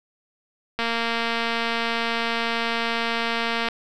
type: click train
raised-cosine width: 0.3 ms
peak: -9 dBFS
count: 670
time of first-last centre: 0.79-3.686 s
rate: 231 Hz
effects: none